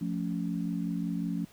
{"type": "chord", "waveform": "sine", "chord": "F augmented", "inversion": "none", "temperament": "equal with one note detuned", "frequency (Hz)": [174.61, 220, 280.2], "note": ["F3", "A3", "C#4"], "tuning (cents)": [0, 0, 19], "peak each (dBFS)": [-32, -35, -35], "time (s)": [0.01, 1.45], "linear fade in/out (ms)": 5, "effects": ["pink hiss -58 dBFS RMS until 1.52 s"]}